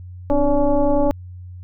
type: tone with frequency modulation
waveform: sine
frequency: 294.3 Hz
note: D4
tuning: 4 cents sharp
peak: -13 dBFS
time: 0.3-1.11 s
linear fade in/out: 0 ms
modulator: 279 Hz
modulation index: 1.6
effects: added 90 Hz sine -33 dBFS peak until 1.63 s